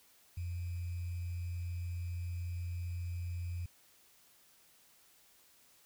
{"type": "tone with sample-and-hold", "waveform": "sine", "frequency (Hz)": 87.31, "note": "F2", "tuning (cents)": 0, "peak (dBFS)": -36, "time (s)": [0.37, 3.66], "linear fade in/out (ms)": 5, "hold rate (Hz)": 2450, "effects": ["white hiss -65 dBFS RMS until 5.85 s"]}